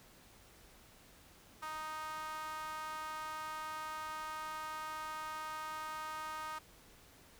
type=tone with high-pass filter; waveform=sawtooth; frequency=311.1 Hz; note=D#4; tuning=in tune; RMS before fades=-43 dBFS; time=1.62-6.59 s; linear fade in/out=10 ms; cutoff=1100 Hz; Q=7.1; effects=pink hiss -61 dBFS RMS until 7.39 s